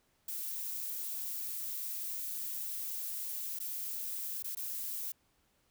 violet noise with dropouts, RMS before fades -39 dBFS, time 0.28-5.12 s, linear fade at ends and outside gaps 5 ms, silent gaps 3.59-3.6 / 4.426-4.442 / 4.551-4.569 s, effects pink hiss -73 dBFS RMS until 5.7 s

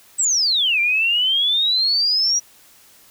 sine exponential two-way sweep, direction down then up, 8200 to 2349 to 5800 Hz, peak -15 dBFS, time 0.18-2.4 s, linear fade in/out 20 ms, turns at 0.8 s, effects white hiss -50 dBFS RMS until 3.1 s

